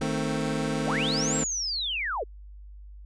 25% pulse chord, A diminished, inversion second, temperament equal with one note detuned, 155.56 / 221.4 / 261.6 Hz, Eb3 / A3 / C4, 0 / +11 / 0 cents, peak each -27 dBFS, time 0.01-1.44 s, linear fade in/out 5 ms
sine linear two-way sweep, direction up then down, 353.7 to 7650 to 353.7 Hz, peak -27 dBFS, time 0.86-2.24 s, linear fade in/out 10 ms, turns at 1.36 s
effects added 50 Hz sine -42 dBFS peak until 3.05 s + resampled to 22050 Hz

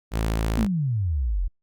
sawtooth tone, 55 Hz, A1, in tune, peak -18 dBFS, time 0.11-0.68 s, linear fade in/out 50 ms
sine exponential sweep, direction down, 243 to 38.89 Hz, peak -21 dBFS, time 0.57-1.48 s, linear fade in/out 10 ms
effects Opus 48 kbps

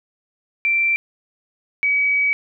sine tone pair in turn, 2349 / 2274 Hz, D7 / C#7, 0 / +44 cents, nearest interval minor second, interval 56 cents, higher first, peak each -15 dBFS, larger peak neither, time 0.65-0.96 / 1.83-2.33 s, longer second, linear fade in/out 0 ms, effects none

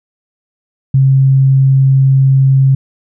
sine tone, 134.5 Hz, C3, 48 cents sharp, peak -5 dBFS, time 0.94-2.75 s, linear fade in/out 5 ms, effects none

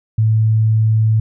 sine tone, 110 Hz, A2, in tune, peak -10 dBFS, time 0.18-1.2 s, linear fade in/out 5 ms, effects none

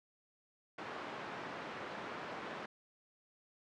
white band-pass noise, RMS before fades -45 dBFS, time 0.78-2.66 s, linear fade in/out 5 ms, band 170 to 1400 Hz, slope 12 dB/octave, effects low-pass 6000 Hz 12 dB/octave

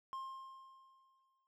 triangle tone with exponential decay, 1062 Hz, C6, 25 cents sharp, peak -38 dBFS, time 0.13-1.47 s, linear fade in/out 0 ms, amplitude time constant 290 ms, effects none

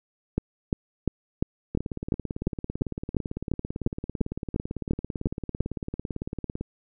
two click trains, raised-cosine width 3 ms, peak -10 / -18 dBFS, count 16 / 88, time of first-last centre 0.38-5.606 / 1.75-6.61 s, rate 2.87 / 17.9 Hz, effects none

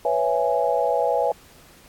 sine chord, C# minor seventh, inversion third, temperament equal with one note detuned, 493.9 / 554.4 / 663.8 / 830.6 Hz, B4 / C#5 / E5 / G#5, 0 / 0 / +12 / 0 cents, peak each -24 dBFS, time 0.05-1.32 s, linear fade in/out 2 ms, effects pink hiss -51 dBFS RMS until 1.88 s + AAC 64 kbps

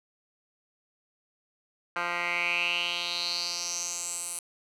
10% pulse tone with band-pass filter sweep, 173.9 Hz, F3, 7 cents flat, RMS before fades -31 dBFS, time 1.96-4.39 s, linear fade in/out 2 ms, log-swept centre 1600 to 9500 Hz, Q 5.2, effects none

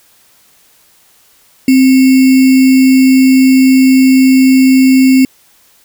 sine tone with sample-and-hold, 261.9 Hz, C4, 2 cents sharp, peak -3 dBFS, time 1.68-5.25 s, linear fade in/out 2 ms, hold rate 2450 Hz, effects white hiss -48 dBFS RMS until 5.84 s

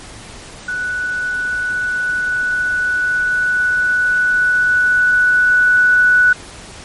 sine tone with level ramp, 1480 Hz, F#6, in tune, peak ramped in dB -18 to -7 dBFS, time 0.68-6.33 s, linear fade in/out 5 ms, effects pink hiss -35 dBFS RMS until 6.84 s + MP3 48 kbps

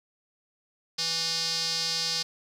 square tone with band-pass filter, 164.81 Hz, E3, in tune, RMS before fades -29 dBFS, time 0.98-2.23 s, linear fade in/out 10 ms, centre 4800 Hz, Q 4.8, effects none

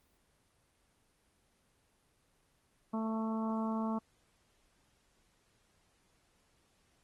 harmonic tone, 221.7 Hz, A3, 13 cents sharp, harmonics 1 / 2 / 3 / 4 / 5 / 6, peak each -33 / -45 / -43 / -42 / -43 / -51 dBFS, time 2.93-3.99 s, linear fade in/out 10 ms, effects pink hiss -72 dBFS RMS until 7.03 s + Opus 24 kbps

